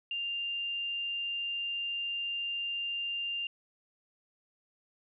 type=tone; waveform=sine; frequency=2794 Hz; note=F7; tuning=in tune; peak=-32 dBFS; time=0.11-3.47 s; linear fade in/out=2 ms; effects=none